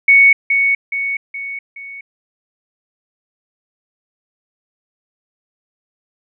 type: tone with echo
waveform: sine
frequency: 2222 Hz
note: C#7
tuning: 4 cents sharp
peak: -5 dBFS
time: 0.08-0.33 s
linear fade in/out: 5 ms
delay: 420 ms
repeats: 4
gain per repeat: -6 dB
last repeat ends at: 2.01 s
effects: none